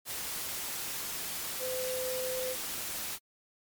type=tone in noise; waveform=sine; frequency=511 Hz; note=C5; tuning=41 cents flat; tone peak=-33 dBFS; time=1.59-2.56 s; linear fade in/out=50 ms; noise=white; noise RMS=-37 dBFS; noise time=0.05-3.19 s; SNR=+1 dB; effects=MP3 96 kbps